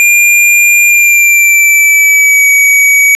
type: tone with pitch glide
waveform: square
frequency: 2400 to 2267 Hz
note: D7 to C#7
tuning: +37 to +38 cents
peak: -4 dBFS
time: 0-3.15 s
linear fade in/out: 0 ms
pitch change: -99 cents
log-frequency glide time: 0.88-2.47 s
effects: resampled to 32000 Hz + 7-bit